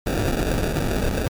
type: noise with sample-and-hold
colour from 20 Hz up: pink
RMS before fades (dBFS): -22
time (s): 0.06-1.28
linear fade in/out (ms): 5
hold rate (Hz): 1050
effects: MP3 96 kbps